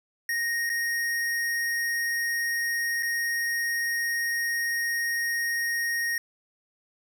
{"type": "tone with dropouts", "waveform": "square", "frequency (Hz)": 1864.7, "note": "A#6", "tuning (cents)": 0, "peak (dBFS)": -26, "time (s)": [0.29, 6.18], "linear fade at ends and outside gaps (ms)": 2, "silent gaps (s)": [[0.694, 0.699], [3.026, 3.03]], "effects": ["11-bit"]}